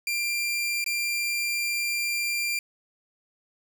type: tone with dropouts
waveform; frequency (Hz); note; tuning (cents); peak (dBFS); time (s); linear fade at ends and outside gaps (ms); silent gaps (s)
sawtooth; 2378; D7; +21; -22; 0.07-2.59; 2; 0.842-0.862
effects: none